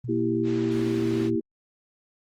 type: tone with pitch glide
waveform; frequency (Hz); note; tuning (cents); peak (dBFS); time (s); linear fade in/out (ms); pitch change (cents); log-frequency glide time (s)
sine; 121.9 to 118.43; B2 to A#2; -22 to +28; -31; 0.04-1.36; 5; -50; 0.29-1.19
type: chord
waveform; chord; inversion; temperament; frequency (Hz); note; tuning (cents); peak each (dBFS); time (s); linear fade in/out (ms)
sine; E diminished; second; equal; 233.1 / 329.6 / 392; Bb3 / E4 / G4; 0 / 0 / 0; -28 / -25 / -28; 0.08-1.41; 20
type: band-pass noise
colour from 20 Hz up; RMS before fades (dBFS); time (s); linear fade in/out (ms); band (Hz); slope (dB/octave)
white; -43; 0.43-1.31; 50; 220 to 3100; 12
effects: Opus 24 kbps